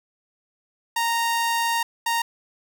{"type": "tone bursts at uneven times", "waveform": "sawtooth", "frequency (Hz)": 928, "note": "A#5", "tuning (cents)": -8, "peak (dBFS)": -17, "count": 2, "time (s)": [[0.96, 1.83], [2.06, 2.22]], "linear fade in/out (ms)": 5, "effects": []}